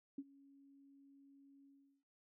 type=tone with ADSR envelope; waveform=sine; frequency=277.2 Hz; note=C#4; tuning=in tune; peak=-40 dBFS; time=0.18-2.04 s; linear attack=5 ms; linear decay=44 ms; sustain=-22 dB; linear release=390 ms; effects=none